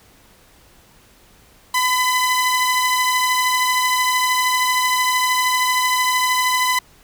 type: tone pair together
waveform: sawtooth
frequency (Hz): 1008 / 2003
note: B5 / B6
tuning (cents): +35 / +24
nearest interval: octave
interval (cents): 1189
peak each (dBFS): -13 / -19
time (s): 1.74-6.79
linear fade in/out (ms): 5
effects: pink hiss -51 dBFS RMS until 7.03 s